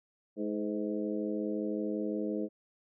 harmonic tone with a mistuned harmonic, 105.6 Hz, G#2, 29 cents sharp, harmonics 2 / 3 / 4 / 5 / 6, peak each -36 / -35 / -38 / -39 / -46 dBFS, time 0.36-2.49 s, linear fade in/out 50 ms, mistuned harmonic 5, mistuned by -45 cents, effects none

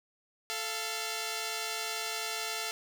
5% pulse tone pair together, 439.5 / 689 Hz, A4 / F5, -2 / -24 cents, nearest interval minor sixth, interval 778 cents, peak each -25 dBFS, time 0.5-2.71 s, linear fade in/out 0 ms, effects none

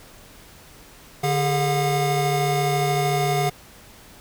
square tone cluster, 146.5 / 405.6 / 720 Hz, D3 / G#4 / F#5, -4 / -41 / -47 cents, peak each -24 / -26 / -24 dBFS, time 1.23-3.5 s, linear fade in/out 10 ms, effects pink hiss -47 dBFS RMS until 4.2 s

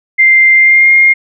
sine tone with pitch glide, 2093 to 2127 Hz, C7 to C7, 0 to +28 cents, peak -3 dBFS, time 0.18-1.14 s, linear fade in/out 20 ms, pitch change +28 cents, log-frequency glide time 0.55-0.91 s, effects none

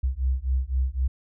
sine beating tone pair, 63 / 66.9 Hz, B1 / C2, +35 / +39 cents, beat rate 3.9 Hz, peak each -25 dBFS, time 0.03-1.08 s, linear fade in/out 10 ms, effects none

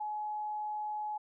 sine tone, 846 Hz, G#5, 32 cents sharp, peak -34 dBFS, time 0-1.18 s, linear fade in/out 10 ms, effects none

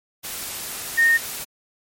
sine tone in noise, 1842 Hz, A#6, 21 cents flat, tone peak -13 dBFS, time 0.97-1.18 s, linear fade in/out 20 ms, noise white, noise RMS -31 dBFS, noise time 0.23-1.45 s, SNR +15 dB, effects MP3 64 kbps

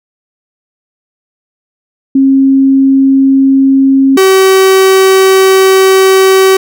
sine / 45% pulse tone pair in turn, 270 / 381.8 Hz, C#4 / G4, -45 / -46 cents, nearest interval tritone, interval 599 cents, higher second, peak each -3 dBFS, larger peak neither, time 2.15-4.17 / 4.17-6.57 s, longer second, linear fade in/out 5 ms, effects none

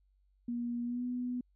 sine tone with pitch glide, 238.9 to 247.3 Hz, A#3 to B3, +43 to +3 cents, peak -33 dBFS, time 0.48-1.41 s, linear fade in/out 5 ms, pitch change +60 cents, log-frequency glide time 0.84-1.04 s, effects added 48 Hz sine -67 dBFS peak until 1.55 s

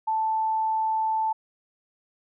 sine tone, 880 Hz, A5, in tune, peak -22 dBFS, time 0.07-1.33 s, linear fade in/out 10 ms, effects none

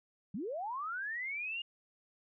sine linear sweep, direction up, 164.81 to 2859 Hz, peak -36 dBFS, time 0.34-1.62 s, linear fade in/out 5 ms, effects none

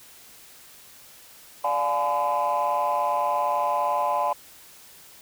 sine chord, D diminished seventh, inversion none, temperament just, 587.3 / 704.8 / 845.8 / 1014.9 Hz, D5 / F5 / Ab5 / Cb6, 0 / +16 / +31 / +47 cents, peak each -27 / -27 / -25 / -24 dBFS, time 1.64-4.33 s, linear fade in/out 5 ms, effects tanh soft clip ceiling -16 dBFS + white hiss -49 dBFS RMS until 5.21 s

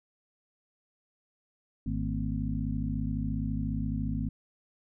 harmonic tone with a mistuned harmonic, 51.91 Hz, G#1, in tune, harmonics 1 / 2 / 3 / 4 / 5, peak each -34 / -36 / -35 / -35 / -36 dBFS, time 1.86-4.29 s, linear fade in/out 5 ms, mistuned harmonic 4, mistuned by +140 cents, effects none

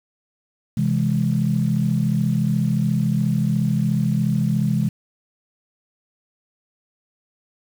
sine chord, C augmented, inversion none, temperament equal, 130.81 / 164.81 / 207.7 Hz, C3 / E3 / G#3, 0 / 0 / 0 cents, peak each -21 dBFS, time 0.77-4.89 s, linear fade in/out 5 ms, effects tanh soft clip ceiling -7 dBFS + 7-bit

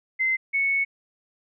sine tone pair in turn, 2068 / 2211 Hz, C7 / C#7, -21 / -5 cents, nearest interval minor second, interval 116 cents, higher second, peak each -20 dBFS, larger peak neither, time 0.19-0.37 / 0.53-0.85 s, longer second, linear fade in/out 20 ms, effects none

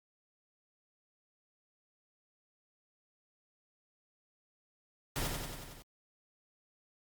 pink noise with echo, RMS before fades -35 dBFS, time 5.16-5.27 s, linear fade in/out 0 ms, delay 92 ms, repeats 6, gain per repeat -3 dB, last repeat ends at 5.822 s, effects Opus 48 kbps

